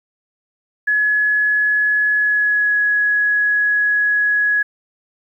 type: tone with pitch glide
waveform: sine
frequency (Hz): 1695 to 1677.5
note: G#6 to G#6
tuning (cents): +35 to +17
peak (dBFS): -13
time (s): 0.87-4.63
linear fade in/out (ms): 10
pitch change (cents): -18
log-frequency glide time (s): 2.16-2.77
effects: 9-bit